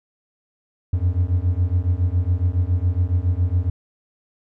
triangle beating tone pair, 85.6 / 92.8 Hz, F2 / F#2, -34 / +6 cents, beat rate 7.2 Hz, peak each -18 dBFS, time 0.93-3.7 s, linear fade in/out 5 ms, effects none

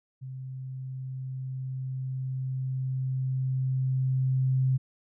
sine tone with level ramp, 130.81 Hz, C3, in tune, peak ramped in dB -36 to -21 dBFS, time 0.21-4.78 s, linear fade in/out 20 ms, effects none

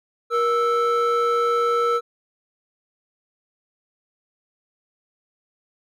triangle tone pair together, 473.2 / 1318.5 Hz, A#4 / E6, +26 / 0 cents, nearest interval octave + tritone, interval 1774 cents, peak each -17 dBFS, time 0.3-2.01 s, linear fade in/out 50 ms, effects tanh soft clip ceiling -13 dBFS

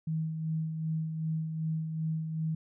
sine tone with tremolo, 159.2 Hz, D#3, 40 cents sharp, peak -28 dBFS, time 0.07-2.55 s, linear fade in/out 5 ms, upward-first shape sine, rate 2.6 Hz, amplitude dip 45%, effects none

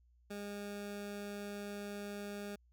20% pulse tone, 203.9 Hz, G#3, 32 cents flat, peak -37 dBFS, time 0.3-2.56 s, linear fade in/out 10 ms, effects added 60 Hz sine -65 dBFS peak until 2.72 s

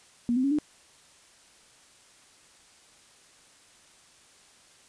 sine tone with pitch steps, 238.8 / 257.4 / 277.5 / 299.1 Hz, A#3 / C4 / C#4 / D4, +42 / -28 / +2 / +32 cents, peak -22 dBFS, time 0.29-0.586 s, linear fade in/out 0 ms, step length 74 ms, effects white hiss -57 dBFS RMS until 4.88 s + resampled to 22050 Hz

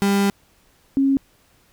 35% pulse / sine tone pair in turn, 199.3 / 272.5 Hz, G3 / C#4, +29 / -29 cents, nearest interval perfect fourth, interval 542 cents, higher second, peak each -14 dBFS, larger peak neither, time 0.02-0.3 / 0.97-1.17 s, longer first, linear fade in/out 0 ms, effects pink hiss -58 dBFS RMS until 1.72 s

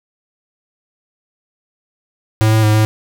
square tone with pitch steps, 109.3 / 110.1 / 107.1 / 108.5 Hz, A2 / A2 / A2 / A2, -11 / +2 / -46 / -24 cents, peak -10 dBFS, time 2.41-2.85 s, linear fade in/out 0 ms, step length 110 ms, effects none

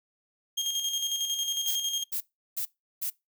30% pulse tone with tremolo, 3227 Hz, G7, 50 cents sharp, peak -23 dBFS, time 0.57-2.04 s, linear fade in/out 10 ms, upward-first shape square, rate 11 Hz, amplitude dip 45%
violet noise bursts, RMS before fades -31 dBFS, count 4, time 1.67-3.102 s, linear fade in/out 10 ms, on 88 ms, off 360 ms
effects noise-tail reverb RT60 0.2 s tail -22 dB re dry

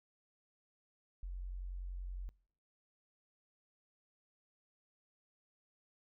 sine tone, 45.36 Hz, F#1, 34 cents flat, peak -40 dBFS, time 1.23-2.29 s, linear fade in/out 0 ms, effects noise-tail reverb RT60 0.6 s tail -25 dB re dry

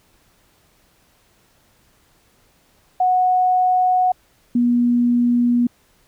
sine tone pair in turn, 735 / 241.2 Hz, F#5 / B3, -12 / -41 cents, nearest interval octave + perfect fifth, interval 1929 cents, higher first, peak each -13 / -13 dBFS, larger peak neither, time 3-4.12 / 4.55-5.67 s, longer neither, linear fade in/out 5 ms, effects pink hiss -58 dBFS RMS until 6.07 s

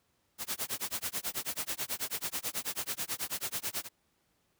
white noise with tremolo, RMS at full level -33 dBFS, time 0.38-3.89 s, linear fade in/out 50 ms, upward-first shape sine, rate 9.2 Hz, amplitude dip 100%, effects pink hiss -74 dBFS RMS until 4.59 s + high-pass 60 Hz 12 dB/octave

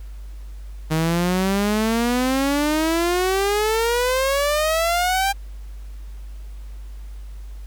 sawtooth exponential sweep, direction up, 155.56 to 800 Hz, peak -14 dBFS, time 0.9-5.33 s, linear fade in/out 20 ms, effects added 50 Hz sine -32 dBFS peak until 7.66 s + pink hiss -54 dBFS RMS until 7.66 s

